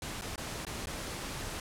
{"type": "noise with dropouts", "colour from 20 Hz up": "pink", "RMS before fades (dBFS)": -39, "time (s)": [0.02, 1.6], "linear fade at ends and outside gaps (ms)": 2, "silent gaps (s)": [[0.212, 0.219], [0.359, 0.378], [0.651, 0.667], [0.858, 0.87]], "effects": ["low-pass 11000 Hz 12 dB/octave"]}